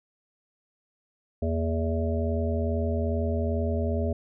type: harmonic tone with a mistuned harmonic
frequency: 82.41 Hz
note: E2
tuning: in tune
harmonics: 1 / 3 / 5 / 7 / 8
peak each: -26 / -31 / -33 / -34 / -35 dBFS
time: 1.42-4.13 s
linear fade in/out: 5 ms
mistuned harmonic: 3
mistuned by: -77 cents
effects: none